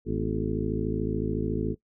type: harmonic tone with a mistuned harmonic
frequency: 53.8 Hz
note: A1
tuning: 38 cents flat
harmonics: 1 / 2 / 3 / 4 / 5 / 6 / 7 / 8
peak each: -34 / -34 / -34 / -34 / -34 / -34 / -34 / -34 dBFS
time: 0.05-1.76 s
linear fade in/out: 50 ms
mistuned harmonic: 5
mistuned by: -97 cents
effects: noise-tail reverb RT60 0.1 s tail -19 dB re dry